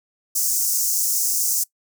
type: high-pass noise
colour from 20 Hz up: pink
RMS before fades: -21 dBFS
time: 0.35-1.64 s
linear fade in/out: 10 ms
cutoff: 5600 Hz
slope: 48 dB/octave
effects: noise-tail reverb RT60 0.1 s tail -21 dB re dry